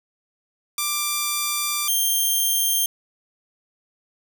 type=tone pair in turn; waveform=5% pulse; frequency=1181 / 3177 Hz; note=D6 / G7; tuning=+9 / +23 cents; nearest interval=octave + perfect fourth; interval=1714 cents; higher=second; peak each=-10 dBFS; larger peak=neither; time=0.78-1.88 / 1.88-2.86 s; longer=first; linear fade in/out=2 ms; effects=none